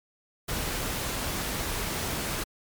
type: noise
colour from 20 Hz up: pink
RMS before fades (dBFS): -31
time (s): 0.48-2.44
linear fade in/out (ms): 10
effects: MP3 96 kbps